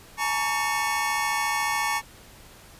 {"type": "tone cluster", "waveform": "square", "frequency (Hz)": [852, 926, 1128, 1799, 2212], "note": ["G#5", "A#5", "C#6", "A6", "C#7"], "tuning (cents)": [44, -12, 30, 38, -4], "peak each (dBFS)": -31, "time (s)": [0.17, 2.02], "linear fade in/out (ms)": 50, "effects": ["pink hiss -49 dBFS RMS until 2.79 s", "resampled to 32000 Hz"]}